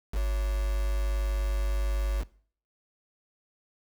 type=tone with quantisation; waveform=sine; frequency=50.6 Hz; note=G#1; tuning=44 cents flat; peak=-24 dBFS; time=0.12-2.25 s; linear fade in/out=50 ms; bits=6; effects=noise-tail reverb RT60 0.5 s tail -21 dB re dry